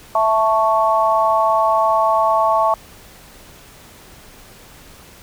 sine chord, A major, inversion second, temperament equal, 659.3 / 880 / 1108.7 Hz, E5 / A5 / C#6, 0 / 0 / 0 cents, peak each -17 dBFS, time 0.15-2.74 s, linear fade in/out 2 ms, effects pink hiss -43 dBFS RMS until 5.22 s

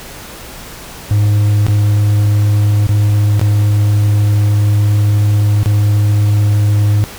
triangle tone with dropouts, 103.83 Hz, G#2, in tune, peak -6 dBFS, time 1.11-7.04 s, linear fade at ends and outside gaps 0 ms, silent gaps 1.666-1.684 / 2.868-2.891 / 3.395-3.414 / 5.631-5.659 s, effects pink hiss -31 dBFS RMS until 7.18 s

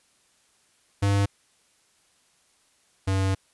square tone pair in turn, 100 / 96.03 Hz, G2 / G2, +35 / -35 cents, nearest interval minor second, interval 70 cents, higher first, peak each -20 / -22 dBFS, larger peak first, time 1.02-1.26 / 3.07-3.35 s, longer second, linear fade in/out 10 ms, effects white hiss -64 dBFS RMS until 3.53 s + resampled to 24000 Hz

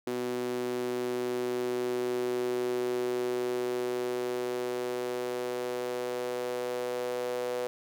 sawtooth tone with high-pass filter sweep, 123.7 Hz, B2, 3 cents sharp, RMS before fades -32 dBFS, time 0.07-7.67 s, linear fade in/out 0 ms, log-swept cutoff 320 to 480 Hz, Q 5.2, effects none

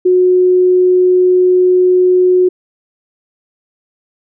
sine tone, 364.9 Hz, F#4, 24 cents flat, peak -6 dBFS, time 0.05-2.49 s, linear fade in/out 10 ms, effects none

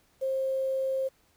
sine tone with quantisation, 531 Hz, C5, 25 cents sharp, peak -26 dBFS, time 0.21-1.09 s, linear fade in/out 20 ms, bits 9, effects pink hiss -66 dBFS RMS until 1.36 s

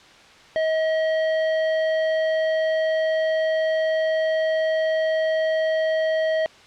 sine tone with hard clipping, 636 Hz, D#5, 38 cents sharp, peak -21 dBFS, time 0.56-6.46 s, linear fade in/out 0 ms, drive 11 dB, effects white hiss -48 dBFS RMS until 6.66 s + low-pass 4000 Hz 12 dB/octave

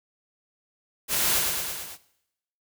white noise with echo, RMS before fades -25 dBFS, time 1.08-1.43 s, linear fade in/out 50 ms, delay 110 ms, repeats 5, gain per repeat -3 dB, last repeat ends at 1.98 s, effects noise-tail reverb RT60 0.8 s tail -18 dB re dry

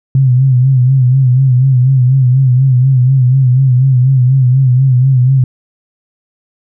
sine tone with vibrato, 129.5 Hz, C3, 17 cents flat, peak -5 dBFS, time 0.15-5.44 s, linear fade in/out 2 ms, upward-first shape sine, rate 4.1 Hz, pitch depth 81 cents each way, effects none

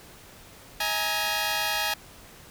10% pulse chord, D# suspended fourth, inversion none, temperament equal with one note detuned, 637.9 / 830.6 / 932.3 Hz, D#5 / G#5 / A#5, +43 / 0 / 0 cents, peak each -24 / -19 / -23 dBFS, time 0.8-1.94 s, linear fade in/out 5 ms, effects pink hiss -49 dBFS RMS until 2.5 s

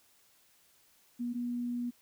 sine tone pair in turn, 241.1 / 242 Hz, B3 / B3, -41 / -35 cents, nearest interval unison, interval 6 cents, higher second, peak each -32 / -32 dBFS, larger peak neither, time 1.19-1.34 / 1.34-1.91 s, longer second, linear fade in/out 20 ms, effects white hiss -66 dBFS RMS until 2.01 s

